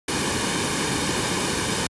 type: noise with comb filter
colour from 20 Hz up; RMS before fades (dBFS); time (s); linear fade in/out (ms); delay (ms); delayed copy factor
pink; -24; 0.08-1.87; 5; 1.5; -0.55
effects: high-pass 80 Hz 12 dB/octave + resampled to 24000 Hz